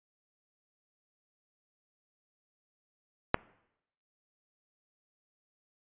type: click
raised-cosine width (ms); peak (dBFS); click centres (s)
0.5; -7; 3.344
effects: noise-tail reverb RT60 0.8 s tail -23 dB re dry + resampled to 8000 Hz